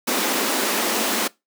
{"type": "high-pass noise", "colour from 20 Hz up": "pink", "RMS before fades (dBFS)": -22, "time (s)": [0.07, 1.28], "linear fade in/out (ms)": 10, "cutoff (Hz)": 200, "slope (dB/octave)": 96, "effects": ["noise-tail reverb RT60 0.2 s tail -22 dB re dry"]}